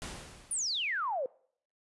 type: noise with exponential decay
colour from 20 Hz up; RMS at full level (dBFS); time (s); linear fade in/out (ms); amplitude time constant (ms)
pink; -39; 0.02-1.04; 0; 220
type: exponential sweep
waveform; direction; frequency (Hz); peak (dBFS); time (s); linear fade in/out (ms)
sine; down; 9990 to 485.9; -30; 0.51-1.26; 2
effects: noise-tail reverb RT60 0.6 s tail -24 dB re dry + resampled to 24000 Hz